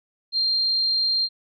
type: tone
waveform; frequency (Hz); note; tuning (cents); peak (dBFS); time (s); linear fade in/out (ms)
sine; 4186; C8; 0; -19; 0.32-1.29; 50
effects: none